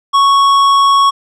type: tone with tanh clipping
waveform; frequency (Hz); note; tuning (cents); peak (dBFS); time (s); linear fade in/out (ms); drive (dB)
sine; 1108.7; C#6; 0; -8; 0.13-1.11; 20; 12
effects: none